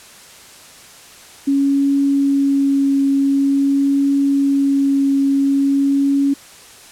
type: tone with vibrato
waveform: sine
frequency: 277.2 Hz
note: C#4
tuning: in tune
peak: -12 dBFS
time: 1.47-6.34 s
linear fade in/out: 10 ms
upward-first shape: triangle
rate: 0.47 Hz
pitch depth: 11 cents each way
effects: white hiss -41 dBFS RMS until 6.91 s + low-pass 10000 Hz 12 dB/octave